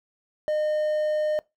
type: tone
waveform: triangle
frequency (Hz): 610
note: D#5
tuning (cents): -34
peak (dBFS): -20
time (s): 0.48-1.39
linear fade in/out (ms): 0
effects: noise-tail reverb RT60 0.2 s tail -22 dB re dry